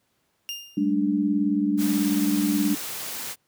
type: tone with exponential decay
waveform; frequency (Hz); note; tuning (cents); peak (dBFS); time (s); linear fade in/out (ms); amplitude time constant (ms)
30% pulse; 2809; F7; +9; -25; 0.49-0.93; 0; 95
type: chord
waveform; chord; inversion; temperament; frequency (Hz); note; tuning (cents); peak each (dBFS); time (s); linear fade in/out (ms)
sine; G suspended second; none; equal with one note detuned; 196 / 214.5 / 293.7; G3 / A3 / D4; 0 / -44 / 0; -26 / -26 / -22; 0.77-2.75; 5
type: noise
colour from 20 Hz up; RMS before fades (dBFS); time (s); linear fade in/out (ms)
white; -33; 1.77-3.36; 50
effects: pink hiss -70 dBFS RMS until 3.47 s + high-pass 100 Hz 12 dB/octave